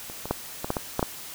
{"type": "clicks", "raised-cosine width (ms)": 1, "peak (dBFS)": [-25, -19, -9, -15, -10, -12, -9, -8], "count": 8, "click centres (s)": [0.099, 0.256, 0.31, 0.645, 0.704, 0.768, 0.994, 1.028], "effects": ["white hiss -40 dBFS RMS until 1.34 s"]}